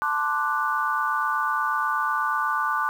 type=chord; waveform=sine; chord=D dominant seventh; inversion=second; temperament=equal; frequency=880 / 1046.5 / 1174.7 / 1480 Hz; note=A5 / C6 / D6 / F#6; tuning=0 / 0 / 0 / 0 cents; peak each=-29 / -30 / -25 / -27 dBFS; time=0.02-2.89 s; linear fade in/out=0 ms; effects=8-bit